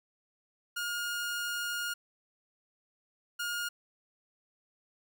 sawtooth tone bursts at uneven times, 1424 Hz, F6, 33 cents sharp, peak -29 dBFS, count 2, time 0.76-1.94 / 3.39-3.69 s, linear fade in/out 10 ms, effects none

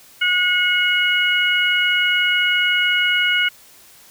harmonic tone, 726 Hz, F#5, 33 cents flat, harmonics 2 / 3 / 4, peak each -19 / -19 / -19 dBFS, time 0.21-3.49 s, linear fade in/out 10 ms, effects white hiss -47 dBFS RMS until 4.1 s

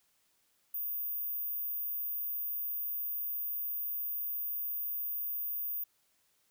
sine tone, 14917 Hz, A#9, in tune, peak -32 dBFS, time 0.74-5.84 s, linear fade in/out 5 ms, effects tanh soft clip ceiling -30 dBFS + white hiss -73 dBFS RMS until 6.5 s

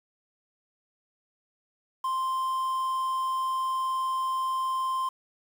triangle tone with quantisation, 1046.5 Hz, C6, in tune, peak -24 dBFS, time 2.04-5.09 s, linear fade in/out 5 ms, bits 8, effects none

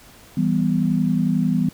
sine chord, E minor, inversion none, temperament equal, 164.81 / 196 / 246.9 Hz, E3 / G3 / B3, 0 / 0 / 0 cents, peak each -21 dBFS, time 0.37-1.69 s, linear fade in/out 5 ms, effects pink hiss -47 dBFS RMS until 1.73 s

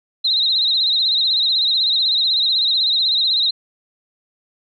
sine tone with vibrato, 3918 Hz, B7, 15 cents flat, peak -14 dBFS, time 0.24-3.51 s, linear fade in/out 10 ms, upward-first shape sine, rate 16 Hz, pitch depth 100 cents each way, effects none

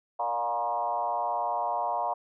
sine tone with frequency modulation, 830.6 Hz, G#5, in tune, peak -26 dBFS, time 0.19-2.14 s, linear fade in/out 10 ms, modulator 120 Hz, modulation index 1.8, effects none

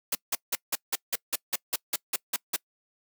white noise bursts, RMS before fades -27 dBFS, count 13, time 0.12-2.563 s, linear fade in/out 5 ms, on 31 ms, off 170 ms, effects noise-tail reverb RT60 0.1 s tail -24 dB re dry + high-pass 200 Hz 12 dB/octave

